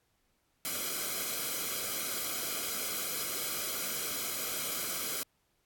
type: noise with comb filter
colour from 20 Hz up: white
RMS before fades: -35 dBFS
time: 0.65-5.23 s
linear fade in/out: 0 ms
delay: 1.1 ms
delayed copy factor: -0.7
effects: pink hiss -75 dBFS RMS until 5.65 s + AAC 64 kbps